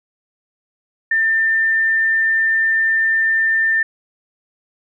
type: tone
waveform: sine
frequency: 1794 Hz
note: A6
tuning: 33 cents sharp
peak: -13 dBFS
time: 1.11-3.83 s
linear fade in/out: 5 ms
effects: none